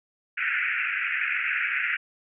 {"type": "band-pass noise", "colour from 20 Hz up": "white", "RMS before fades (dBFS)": -27, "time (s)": [0.37, 1.97], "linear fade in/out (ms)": 10, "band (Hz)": [1400, 2600], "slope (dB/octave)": 96, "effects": []}